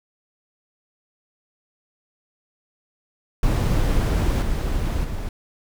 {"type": "noise with level steps", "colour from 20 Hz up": "brown", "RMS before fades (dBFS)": [-19, -23, -28], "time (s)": [3.43, 5.29], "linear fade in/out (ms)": 2, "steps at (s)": [4.42, 5.04], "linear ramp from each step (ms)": 5, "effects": []}